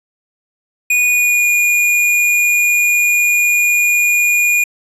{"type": "tone with pitch glide", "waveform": "square", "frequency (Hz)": [2464, 2436], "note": ["D#7", "D#7"], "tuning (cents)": [-17, -37], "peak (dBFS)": -11, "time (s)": [0.9, 4.64], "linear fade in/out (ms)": 5, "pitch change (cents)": -20, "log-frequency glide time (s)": [1.07, 1.48], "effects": ["resampled to 32000 Hz"]}